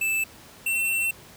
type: tone pair in turn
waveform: square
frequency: 2637 / 2702 Hz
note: E7 / E7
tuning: 0 / +42 cents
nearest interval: unison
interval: 42 cents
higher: second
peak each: -23 dBFS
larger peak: neither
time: 0.01-0.24 / 0.66-1.11 s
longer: second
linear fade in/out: 5 ms
effects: pink hiss -48 dBFS RMS until 1.36 s + high-pass 60 Hz 12 dB/octave